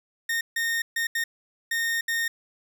40% pulse tone bursts at uneven times, 1840 Hz, A#6, 23 cents flat, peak -23 dBFS, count 6, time 0.29-0.41 / 0.56-0.82 / 0.96-1.07 / 1.15-1.24 / 1.71-2.01 / 2.08-2.28 s, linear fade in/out 5 ms, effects none

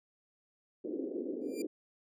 pink band-pass noise, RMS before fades -38 dBFS, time 0.84-1.67 s, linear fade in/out 10 ms, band 260 to 470 Hz, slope 48 dB/octave
5% pulse tone with exponential growth, 2382 Hz, D7, 24 cents sharp, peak -31 dBFS, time 1.41-1.62 s, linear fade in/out 5 ms, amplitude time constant 44 ms
effects low-pass 11000 Hz 12 dB/octave

